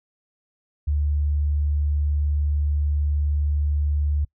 sine tone, 73.42 Hz, D2, in tune, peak -19 dBFS, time 0.87-4.25 s, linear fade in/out 10 ms, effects noise-tail reverb RT60 0.1 s tail -24 dB re dry

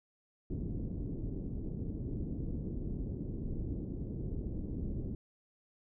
pink low-pass noise, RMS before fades -38 dBFS, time 0.5-5.15 s, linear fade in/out 2 ms, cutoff 350 Hz, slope 24 dB/octave, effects none

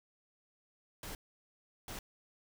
pink noise bursts at uneven times, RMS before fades -44 dBFS, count 2, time 1.03-1.15 / 1.88-1.99 s, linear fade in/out 2 ms, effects none

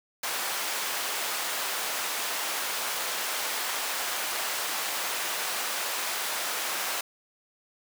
pink high-pass noise, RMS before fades -31 dBFS, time 0.23-7.01 s, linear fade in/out 5 ms, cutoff 770 Hz, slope 12 dB/octave, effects none

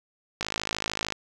click train, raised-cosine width 0.2 ms, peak -11 dBFS, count 39, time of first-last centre 0.41-1.123 s, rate 53.3 Hz, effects none

